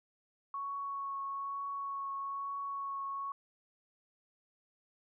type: tone with vibrato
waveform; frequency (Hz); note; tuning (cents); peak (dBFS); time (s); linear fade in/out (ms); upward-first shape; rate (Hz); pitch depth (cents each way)
sine; 1108.7; C#6; 0; -36; 0.54-3.32; 2; triangle; 1.1; 13
effects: none